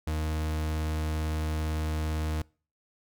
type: tone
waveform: 40% pulse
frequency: 77.78 Hz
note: D#2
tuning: in tune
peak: -27 dBFS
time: 0.07-2.42 s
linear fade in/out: 5 ms
effects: noise-tail reverb RT60 0.4 s tail -25 dB re dry

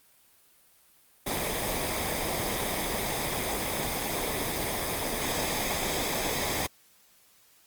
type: noise with comb filter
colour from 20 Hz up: pink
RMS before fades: -30 dBFS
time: 1.26-6.67 s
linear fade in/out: 10 ms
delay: 0.7 ms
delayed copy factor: -0.55
effects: white hiss -61 dBFS RMS until 7.66 s + Opus 32 kbps

